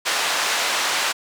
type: band-pass noise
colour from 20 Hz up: pink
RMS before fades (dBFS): -22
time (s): 0.05-1.13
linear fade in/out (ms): 20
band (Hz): 880 to 7000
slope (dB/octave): 12
effects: none